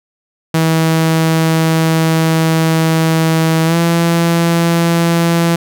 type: tone with pitch glide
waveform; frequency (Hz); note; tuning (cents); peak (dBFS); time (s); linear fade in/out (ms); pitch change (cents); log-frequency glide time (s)
sawtooth; 161.6 to 168.46; E3 to E3; -34 to +38; -6; 0.54-5.56; 5; +72; 3.65-3.76
effects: none